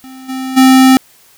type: tone with level steps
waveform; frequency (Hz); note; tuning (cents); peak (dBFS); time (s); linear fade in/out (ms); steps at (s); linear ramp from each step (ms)
square; 261.6; C4; 0; -31 / -19 / -4; 0.04-0.97; 0; 0.28 / 0.56; 20
effects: white hiss -46 dBFS RMS until 1.37 s